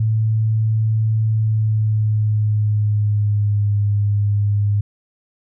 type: tone with pitch glide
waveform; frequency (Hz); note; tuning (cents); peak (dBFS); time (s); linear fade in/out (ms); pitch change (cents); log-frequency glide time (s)
sine; 110 to 102.63; A2 to G#2; 0 to -20; -14; 0-4.81; 5; -120; 1.25-3.75
effects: none